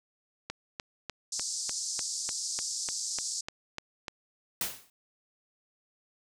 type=click train; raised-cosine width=0.2 ms; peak=-18 dBFS; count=13; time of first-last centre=0.5-4.082 s; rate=3.35 Hz
type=band-pass noise; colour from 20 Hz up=pink; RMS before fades=-35 dBFS; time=1.32-3.41 s; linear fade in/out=5 ms; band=4800 to 8400 Hz; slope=48 dB/octave
type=noise with exponential decay; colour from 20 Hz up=white; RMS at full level=-28 dBFS; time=4.61-4.9 s; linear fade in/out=2 ms; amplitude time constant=63 ms
effects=none